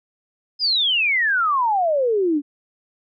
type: exponential sweep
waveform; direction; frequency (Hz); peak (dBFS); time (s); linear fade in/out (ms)
sine; down; 5110 to 277.2; -16; 0.59-2.42; 50
effects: none